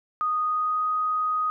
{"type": "tone with pitch glide", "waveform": "sine", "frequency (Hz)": [1239, 1249.1], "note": ["D#6", "D#6"], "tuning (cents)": [-8, 6], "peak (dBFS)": -22, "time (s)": [0.21, 1.5], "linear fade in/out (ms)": 0, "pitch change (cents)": 14, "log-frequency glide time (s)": [0.41, 0.87], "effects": []}